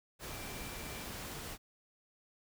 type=tone in noise; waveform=sine; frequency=2349 Hz; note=D7; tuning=in tune; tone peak=-53 dBFS; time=0.29-1.07 s; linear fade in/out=50 ms; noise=pink; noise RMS=-44 dBFS; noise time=0.19-1.58 s; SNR=-12 dB; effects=none